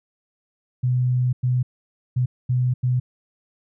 sine tone bursts at uneven times, 125.5 Hz, B2, 28 cents sharp, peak -17 dBFS, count 5, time 0.83-1.33 / 1.43-1.63 / 2.16-2.26 / 2.49-2.74 / 2.83-3 s, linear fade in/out 10 ms, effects none

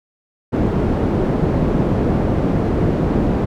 white low-pass noise, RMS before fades -17 dBFS, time 0.52-3.46 s, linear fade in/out 20 ms, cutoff 330 Hz, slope 12 dB/octave, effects none

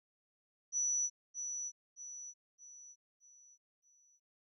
sine tone with echo, 5920 Hz, F#8, in tune, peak -31 dBFS, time 0.72-1.1 s, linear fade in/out 50 ms, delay 620 ms, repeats 5, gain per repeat -7 dB, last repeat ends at 4.2 s, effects none

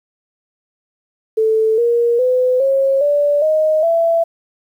sine tone with pitch steps, 440.4 / 472 / 505.9 / 542.2 / 581.1 / 622.8 / 667.5 Hz, A4 / A#4 / B4 / C#5 / D5 / D#5 / E5, +2 / +22 / +42 / -38 / -18 / +2 / +22 cents, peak -11 dBFS, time 1.37-4.24 s, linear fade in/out 10 ms, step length 410 ms, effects 8-bit

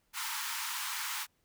pink high-pass noise, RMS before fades -37 dBFS, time 0.13-1.27 s, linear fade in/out 50 ms, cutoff 860 Hz, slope 96 dB/octave, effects pink hiss -75 dBFS RMS until 1.44 s

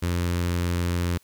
sawtooth tone with notch filter, 87.31 Hz, F2, in tune, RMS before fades -25 dBFS, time 0.02-1.18 s, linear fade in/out 10 ms, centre 720 Hz, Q 1.8, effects white hiss -61 dBFS RMS until 1.23 s

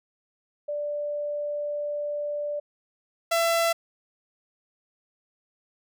sine / sawtooth tone pair in turn, 587.3 / 670.6 Hz, D5 / E5, 0 / +30 cents, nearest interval major second, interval 230 cents, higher second, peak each -27 / -17 dBFS, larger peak second, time 0.68-2.6 / 3.31-3.73 s, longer first, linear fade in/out 10 ms, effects none

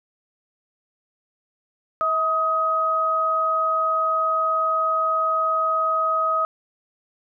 sine tone pair together, 644 / 1260.8 Hz, E5 / D#6, -41 / +23 cents, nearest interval octave, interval 1164 cents, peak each -26 / -19 dBFS, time 2.01-6.45 s, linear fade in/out 0 ms, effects none

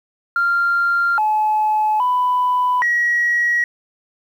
sine tone with pitch steps, 1390 / 857 / 995 / 1909 Hz, F6 / A5 / B5 / A#6, -9 / -46 / +13 / +41 cents, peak -13 dBFS, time 0.36-3.64 s, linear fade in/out 2 ms, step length 820 ms, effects tanh soft clip ceiling -10 dBFS + 8-bit

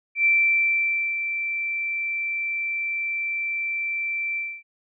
sine tone with ADSR envelope, 2341 Hz, D7, 6 cents flat, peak -15 dBFS, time 0.15-4.63 s, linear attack 100 ms, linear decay 910 ms, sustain -9 dB, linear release 260 ms, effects none

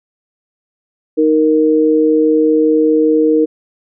sine tone pair together, 311.2 / 466.2 Hz, D#4 / A#4, 0 / 0 cents, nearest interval perfect fifth, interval 700 cents, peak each -11 dBFS, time 1.17-3.46 s, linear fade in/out 20 ms, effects none

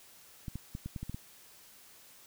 clicks, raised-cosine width 5 ms, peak -26 dBFS, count 8, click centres 0.482 / 0.556 / 0.751 / 0.86 / 0.962 / 1.03 / 1.096 / 1.145 s, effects white hiss -57 dBFS RMS until 2.26 s

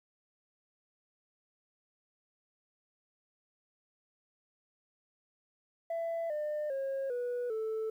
sine tone with pitch steps, 667 / 601.1 / 541.8 / 488.3 / 440.1 Hz, E5 / D5 / C#5 / B4 / A4, +20 / +40 / -40 / -20 / 0 cents, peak -30 dBFS, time 5.9-7.9 s, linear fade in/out 5 ms, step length 400 ms, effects tanh soft clip ceiling -31 dBFS + 11-bit

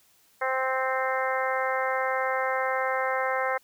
harmonic tone, 261.6 Hz, C4, in tune, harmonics 2 / 3 / 4 / 5 / 6 / 7 / 8, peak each -29 / -31 / -32 / -33 / -34 / -34 / -35 dBFS, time 0.41-3.58 s, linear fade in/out 10 ms, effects white hiss -62 dBFS RMS until 3.63 s

